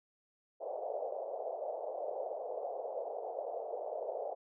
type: band-pass noise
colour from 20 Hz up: white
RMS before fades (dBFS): -40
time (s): 0.6-4.35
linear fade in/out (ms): 20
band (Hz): 470 to 700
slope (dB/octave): 48
effects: none